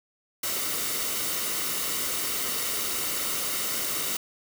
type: noise with comb filter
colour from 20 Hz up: white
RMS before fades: -29 dBFS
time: 0.43-4.17 s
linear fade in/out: 5 ms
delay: 1.2 ms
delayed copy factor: -0.5
effects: none